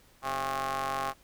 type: ring-modulated tone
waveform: sawtooth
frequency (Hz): 138.59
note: C#3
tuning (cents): 0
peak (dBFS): -23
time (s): 0.22-1.14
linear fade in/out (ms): 50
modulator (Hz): 947
effects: pink hiss -61 dBFS RMS until 1.23 s